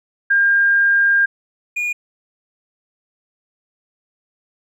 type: tone pair in turn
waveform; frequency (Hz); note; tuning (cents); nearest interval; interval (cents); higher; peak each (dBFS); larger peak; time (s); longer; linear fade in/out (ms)
sine / triangle; 1606 / 2438; G6 / D#7; +41 / -36; perfect fifth; 723; second; -11 / -17; first; 0.3-1.26 / 1.76-1.93; first; 10
effects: none